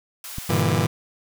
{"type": "high-pass noise", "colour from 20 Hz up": "white", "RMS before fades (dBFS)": -36, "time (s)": [0.24, 0.62], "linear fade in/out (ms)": 2, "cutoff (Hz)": 810, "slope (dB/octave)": 12}
{"type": "click", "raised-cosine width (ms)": 5, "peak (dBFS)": -18, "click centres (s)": 0.384}
{"type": "chord", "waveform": "sawtooth", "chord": "E half-diminished seventh", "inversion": "first", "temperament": "just", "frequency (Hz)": [98.89, 118.67, 148.33, 164.81], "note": ["G2", "Bb2", "D3", "E3"], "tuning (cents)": [16, 31, 18, 0], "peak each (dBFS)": -20, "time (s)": [0.49, 0.87], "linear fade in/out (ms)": 10}
{"effects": []}